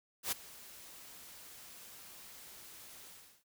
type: noise with ADSR envelope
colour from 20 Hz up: white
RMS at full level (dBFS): -33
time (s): 0.23-3.44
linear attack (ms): 90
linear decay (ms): 12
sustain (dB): -20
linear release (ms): 370
effects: none